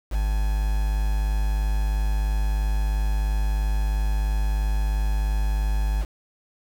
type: tone with quantisation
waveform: triangle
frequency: 51.5 Hz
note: G#1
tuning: 14 cents flat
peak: -18 dBFS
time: 0.1-6.06 s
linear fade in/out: 50 ms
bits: 6
effects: none